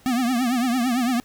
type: tone with vibrato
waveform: square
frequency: 246.9 Hz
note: B3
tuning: in tune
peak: -20 dBFS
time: 0.06-1.2 s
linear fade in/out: 0 ms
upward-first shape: triangle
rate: 8.9 Hz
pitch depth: 140 cents each way
effects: pink hiss -54 dBFS RMS until 1.24 s